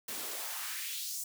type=noise with high-pass filter sweep; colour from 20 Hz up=white; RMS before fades=-39 dBFS; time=0.08-1.24 s; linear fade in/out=5 ms; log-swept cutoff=200 to 7600 Hz; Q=1.8; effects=none